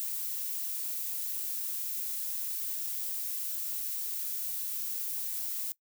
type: noise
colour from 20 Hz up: violet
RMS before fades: -35 dBFS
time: 0-5.72 s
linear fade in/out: 0 ms
effects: noise-tail reverb RT60 0.1 s tail -20 dB re dry

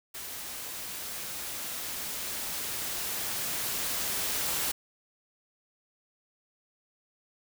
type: noise with level ramp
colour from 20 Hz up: white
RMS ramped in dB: -40 to -30 dBFS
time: 0.14-4.72 s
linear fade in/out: 10 ms
effects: none

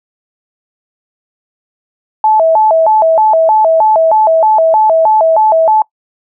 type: tone with vibrato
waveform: sine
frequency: 750 Hz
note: F#5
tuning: 23 cents sharp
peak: -5 dBFS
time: 2.24-5.82 s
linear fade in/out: 2 ms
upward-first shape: square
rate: 3.2 Hz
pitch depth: 250 cents each way
effects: noise-tail reverb RT60 0.1 s tail -23 dB re dry

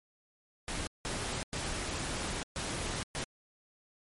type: noise bursts at uneven times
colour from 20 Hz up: pink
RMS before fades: -36 dBFS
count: 5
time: 0.68-0.87 / 1.05-1.43 / 1.53-2.43 / 2.56-3.03 / 3.15-3.24 s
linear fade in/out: 0 ms
effects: MP3 48 kbps

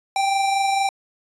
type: tone pair together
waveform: square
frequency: 784 / 808.4 Hz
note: G5 / G#5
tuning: 0 / -47 cents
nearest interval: minor second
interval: 53 cents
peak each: -19 / -30 dBFS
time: 0.16-0.89 s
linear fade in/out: 2 ms
effects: resampled to 22050 Hz

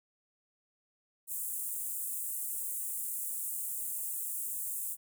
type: high-pass noise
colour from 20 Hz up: pink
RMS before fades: -37 dBFS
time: 1.27-4.97 s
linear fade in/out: 50 ms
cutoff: 8000 Hz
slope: 48 dB/octave
effects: none

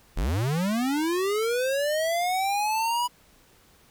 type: linear sweep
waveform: square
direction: up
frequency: 32.43 to 984 Hz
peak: -24 dBFS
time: 0.16-3.08 s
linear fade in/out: 20 ms
effects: pink hiss -58 dBFS RMS until 3.9 s

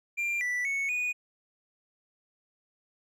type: tone with pitch steps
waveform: triangle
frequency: 2382 / 1970 / 2211 / 2468 Hz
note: D7 / B6 / C#7 / D#7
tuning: +24 / -5 / -5 / -15 cents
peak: -26 dBFS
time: 0.17-1.13 s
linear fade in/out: 20 ms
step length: 240 ms
effects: none

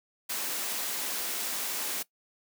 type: high-pass noise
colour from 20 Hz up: white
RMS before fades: -33 dBFS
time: 0.29-2.03 s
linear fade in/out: 10 ms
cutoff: 200 Hz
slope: 24 dB/octave
effects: noise-tail reverb RT60 0.1 s tail -19 dB re dry

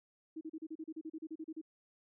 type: tone bursts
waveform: sine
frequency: 317.7 Hz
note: D#4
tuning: 36 cents sharp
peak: -40 dBFS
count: 15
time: 0.36-1.615 s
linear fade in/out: 10 ms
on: 51 ms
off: 35 ms
effects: none

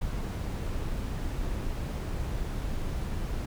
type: noise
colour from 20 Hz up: brown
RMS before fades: -32 dBFS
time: 0.01-3.46 s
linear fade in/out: 10 ms
effects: none

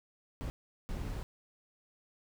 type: noise bursts at uneven times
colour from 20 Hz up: brown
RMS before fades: -38 dBFS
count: 2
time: 0.41-0.5 / 0.89-1.23 s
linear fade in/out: 0 ms
effects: none

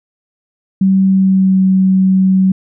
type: tone with pitch glide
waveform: sine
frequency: 191.6 to 189.07 Hz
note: G3 to F#3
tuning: -39 to +38 cents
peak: -7 dBFS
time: 0.81-2.52 s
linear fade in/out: 5 ms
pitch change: -23 cents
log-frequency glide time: 1.07-1.62 s
effects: none

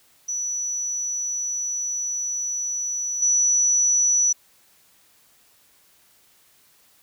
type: tone with level steps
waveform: sine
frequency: 5920 Hz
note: F#8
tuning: in tune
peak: -24 / -16 dBFS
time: 0.28-4.33 s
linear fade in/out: 10 ms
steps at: 3.22 s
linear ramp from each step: 5 ms
effects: white hiss -58 dBFS RMS until 7.02 s

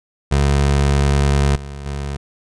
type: tone with level steps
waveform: 25% pulse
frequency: 70.3 Hz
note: C#2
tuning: 25 cents sharp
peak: -9 / -25 / -19 dBFS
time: 0.31-2.17 s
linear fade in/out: 10 ms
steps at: 1.56 / 1.86 s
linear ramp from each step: 2 ms
effects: resampled to 22050 Hz

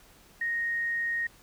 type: tone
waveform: sine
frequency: 1864.7 Hz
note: A#6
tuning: in tune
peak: -27 dBFS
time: 0.41-1.27 s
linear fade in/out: 5 ms
effects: pink hiss -57 dBFS RMS until 1.42 s

